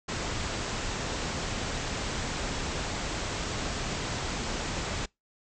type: low-pass noise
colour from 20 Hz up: pink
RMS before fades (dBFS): -33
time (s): 0.08-5.06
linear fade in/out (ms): 10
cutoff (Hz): 7900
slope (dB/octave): 96
effects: noise-tail reverb RT60 0.2 s tail -26 dB re dry